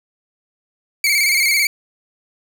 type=tone with vibrato; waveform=sawtooth; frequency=2217 Hz; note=C#7; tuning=in tune; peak=-10 dBFS; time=1.04-1.67 s; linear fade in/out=2 ms; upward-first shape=square; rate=18 Hz; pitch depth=59 cents each way; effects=none